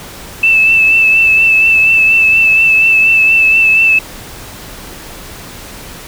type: tone with vibrato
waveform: sine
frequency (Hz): 2637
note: E7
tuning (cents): 0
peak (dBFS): -5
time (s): 0.43-3.99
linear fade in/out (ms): 5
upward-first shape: triangle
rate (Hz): 4.2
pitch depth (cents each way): 31
effects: pink hiss -30 dBFS RMS until 6.07 s